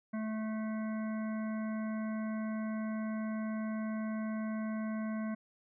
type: harmonic tone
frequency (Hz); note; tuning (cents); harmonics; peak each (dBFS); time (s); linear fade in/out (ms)
218.1; A3; -15; 1 / 3 / 5 / 7 / 9 / 10; -34 / -45 / -49 / -51 / -54 / -59; 0.13-5.35; 10
effects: none